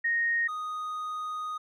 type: tone pair in turn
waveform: sine / triangle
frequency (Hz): 1862 / 1242.7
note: A#6 / D#6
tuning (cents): -2 / -3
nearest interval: perfect fifth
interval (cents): 701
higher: first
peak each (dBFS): -24 / -30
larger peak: first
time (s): 0.04-0.48 / 0.48-1.58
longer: second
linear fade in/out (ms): 10
effects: none